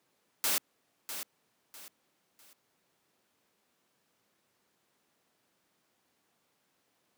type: noise with echo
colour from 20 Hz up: white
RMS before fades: -29 dBFS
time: 0.44-0.58 s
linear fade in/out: 0 ms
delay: 650 ms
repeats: 3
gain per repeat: -10 dB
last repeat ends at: 2.53 s
effects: pink hiss -74 dBFS RMS until 7.17 s + high-pass 200 Hz 12 dB/octave